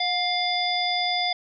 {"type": "harmonic tone with a mistuned harmonic", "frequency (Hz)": 701, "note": "F5", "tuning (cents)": 6, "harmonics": [1, 3, 5, 7], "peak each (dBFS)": [-26, -29, -27, -29], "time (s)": [0, 1.33], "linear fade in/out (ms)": 5, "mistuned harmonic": 1, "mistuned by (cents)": 47, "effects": []}